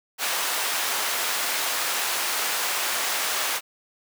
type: high-pass noise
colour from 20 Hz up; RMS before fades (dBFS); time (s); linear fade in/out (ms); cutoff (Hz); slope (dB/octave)
pink; -26; 0.18-3.61; 50; 850; 12
effects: none